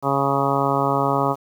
harmonic tone, 138.59 Hz, C#3, in tune, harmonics 1 / 2 / 3 / 4 / 5 / 6 / 7 / 8 / 9, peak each -26 / -26 / -26 / -26 / -26 / -26 / -26 / -26 / -26 dBFS, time 0.02-1.36 s, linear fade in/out 50 ms, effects 8-bit

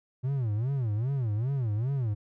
triangle tone with vibrato, 120.5 Hz, B2, 42 cents flat, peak -24 dBFS, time 0.23-2.15 s, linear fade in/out 20 ms, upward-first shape sine, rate 2.5 Hz, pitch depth 270 cents each way, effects none

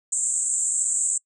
pink band-pass noise, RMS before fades -24 dBFS, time 0.12-1.18 s, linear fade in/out 5 ms, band 7300 to 8300 Hz, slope 96 dB/octave, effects noise-tail reverb RT60 0.1 s tail -25 dB re dry

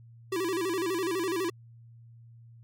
square tone with vibrato, 358 Hz, F4, 43 cents sharp, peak -28 dBFS, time 0.32-1.5 s, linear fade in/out 5 ms, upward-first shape square, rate 12 Hz, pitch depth 120 cents each way, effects added 116 Hz sine -49 dBFS peak until 2.63 s + MP3 64 kbps

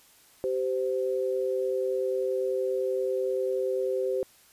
sine tone pair together, 386.7 / 517 Hz, G4 / C5, -24 / -21 cents, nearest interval perfect fourth, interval 503 cents, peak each -28 dBFS, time 0.44-4.23 s, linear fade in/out 0 ms, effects white hiss -58 dBFS RMS until 4.52 s + resampled to 32000 Hz

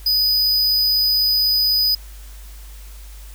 square tone, 4978 Hz, D#8, in tune, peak -15 dBFS, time 0.06-1.95 s, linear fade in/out 5 ms, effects added 50 Hz sine -35 dBFS peak until 3.34 s + white hiss -46 dBFS RMS until 3.34 s

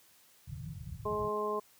white low-pass noise, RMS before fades -42 dBFS, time 0.47-1.29 s, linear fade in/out 10 ms, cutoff 170 Hz, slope 96 dB/octave
harmonic tone, 210.4 Hz, G#3, 23 cents sharp, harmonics 1 / 2 / 3 / 4 / 5, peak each -44 / -34 / -40 / -45 / -35 dBFS, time 1.05-1.6 s, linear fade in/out 10 ms
effects white hiss -63 dBFS RMS until 1.79 s + high-pass 60 Hz 12 dB/octave

